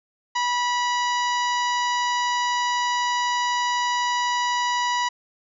harmonic tone, 976 Hz, B5, 21 cents flat, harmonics 1 / 2 / 3 / 4 / 5 / 6 / 7, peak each -22 / -28 / -32 / -34 / -36 / -38 / -39 dBFS, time 0.35-5.09 s, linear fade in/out 10 ms, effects none

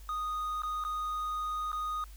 triangle tone with dropouts, 1240 Hz, D#6, 6 cents flat, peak -30 dBFS, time 0.09-2.04 s, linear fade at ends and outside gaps 1 ms, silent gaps 0.62-0.634 / 0.839-0.849 / 1.718-1.729 s, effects added 50 Hz sine -46 dBFS peak until 2.16 s + white hiss -59 dBFS RMS until 2.16 s

